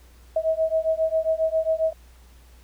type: beating tone pair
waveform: sine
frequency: 638 / 645.4 Hz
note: D#5 / E5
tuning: +43 / -37 cents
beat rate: 7.4 Hz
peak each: -23 dBFS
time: 0.36-1.93 s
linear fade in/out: 5 ms
effects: added 60 Hz sine -48 dBFS peak until 2.63 s + pink hiss -57 dBFS RMS until 2.63 s